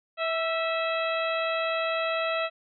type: harmonic tone with a mistuned harmonic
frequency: 652 Hz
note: E5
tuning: 19 cents flat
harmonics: 1 / 2 / 3 / 4 / 5 / 6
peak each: -28 / -31 / -36 / -33 / -39 / -39 dBFS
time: 0.17-2.5 s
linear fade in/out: 50 ms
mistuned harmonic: 2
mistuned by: +36 cents
effects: none